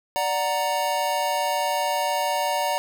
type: chord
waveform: square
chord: D augmented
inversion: none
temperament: equal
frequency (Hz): 587.3 / 740 / 932.3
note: D5 / F#5 / A#5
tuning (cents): 0 / 0 / 0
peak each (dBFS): -28 / -28 / -26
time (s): 0.16-2.78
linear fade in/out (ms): 0
effects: none